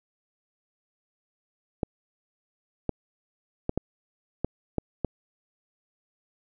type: clicks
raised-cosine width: 2 ms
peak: -12 dBFS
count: 7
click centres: 1.832 / 2.893 / 3.694 / 3.776 / 4.446 / 4.783 / 5.047 s
effects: none